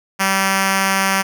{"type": "tone with notch filter", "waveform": "5% pulse", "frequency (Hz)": 193.5, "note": "G3", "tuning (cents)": -22, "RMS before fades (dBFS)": -17, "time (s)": [0.19, 1.23], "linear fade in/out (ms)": 20, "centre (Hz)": 440, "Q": 1.1, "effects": []}